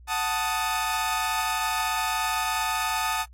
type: chord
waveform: sawtooth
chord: D# diminished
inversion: first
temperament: equal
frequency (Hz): 740 / 880 / 1244.5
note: F#5 / A5 / D#6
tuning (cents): 0 / 0 / 0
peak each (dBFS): -28 / -24 / -25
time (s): 0.07-3.26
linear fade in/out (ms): 50
effects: added 60 Hz sine -46 dBFS peak until 3.33 s + AAC 48 kbps